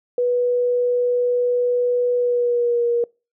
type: tone with pitch glide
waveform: sine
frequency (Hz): 490 to 474.1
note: B4 to A#4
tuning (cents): -14 to +29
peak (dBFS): -16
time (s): 0.18-3.04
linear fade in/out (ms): 2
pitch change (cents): -57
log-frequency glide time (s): 2.16-2.84
effects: noise-tail reverb RT60 0.3 s tail -26 dB re dry